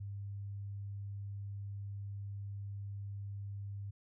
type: tone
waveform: sine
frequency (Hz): 100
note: G2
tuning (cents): +35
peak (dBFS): -40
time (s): 0-3.91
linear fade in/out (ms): 10
effects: none